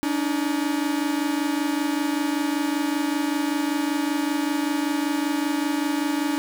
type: tone pair together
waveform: 45% pulse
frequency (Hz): 285.6 / 310.8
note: D4 / D#4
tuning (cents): -48 / -2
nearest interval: minor second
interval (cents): 146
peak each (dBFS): -24 / -26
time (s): 0.03-6.38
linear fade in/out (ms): 0
effects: none